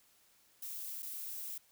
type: noise with dropouts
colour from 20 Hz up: violet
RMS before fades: -43 dBFS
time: 0.62-1.58 s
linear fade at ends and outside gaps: 5 ms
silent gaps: 1.023-1.027 s
effects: white hiss -68 dBFS RMS until 1.71 s